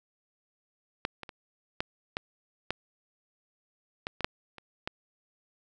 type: clicks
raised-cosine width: 0.3 ms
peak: -12 / -23 / -26 / -13 / -15 / -13 / -17 / -20 / -8 / -29 / -16 dBFS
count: 11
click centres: 1.051 / 1.233 / 1.292 / 1.805 / 2.169 / 2.706 / 4.069 / 4.207 / 4.245 / 4.583 / 4.875 s
effects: none